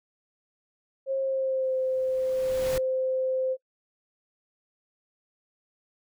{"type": "tone with pitch glide", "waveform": "sine", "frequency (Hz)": [537, 519.9], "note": ["C5", "C5"], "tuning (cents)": [45, -11], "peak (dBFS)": -24, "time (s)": [1.06, 3.57], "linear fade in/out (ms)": 50, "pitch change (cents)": -56, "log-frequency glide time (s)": [1.19, 1.75]}
{"type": "noise with exponential growth", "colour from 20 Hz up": "pink", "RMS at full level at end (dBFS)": -33, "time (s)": [1.63, 2.78], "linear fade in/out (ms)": 2, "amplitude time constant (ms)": 250}
{"effects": ["noise-tail reverb RT60 0.1 s tail -22 dB re dry"]}